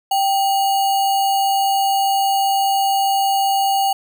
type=tone with sample-and-hold; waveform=sine; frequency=784 Hz; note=G5; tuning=in tune; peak=-14 dBFS; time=0.11-3.93 s; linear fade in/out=5 ms; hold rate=3675 Hz; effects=none